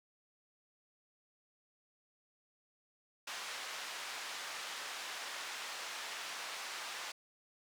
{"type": "band-pass noise", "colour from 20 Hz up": "pink", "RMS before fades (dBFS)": -44, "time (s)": [3.27, 7.12], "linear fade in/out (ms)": 5, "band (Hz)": [1000, 6500], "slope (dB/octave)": 12, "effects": []}